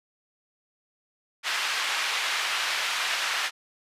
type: band-pass noise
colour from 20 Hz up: white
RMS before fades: -28 dBFS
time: 1.43-3.51 s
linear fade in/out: 50 ms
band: 1100 to 3100 Hz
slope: 12 dB/octave
effects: resampled to 32000 Hz